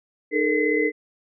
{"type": "tone cluster", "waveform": "sine", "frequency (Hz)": [305.8, 427.8, 464.3, 2038], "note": ["D#4", "A4", "A#4", "C7"], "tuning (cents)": [-30, -49, -7, -46], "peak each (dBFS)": -24, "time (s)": [0.31, 0.92], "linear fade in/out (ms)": 50, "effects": []}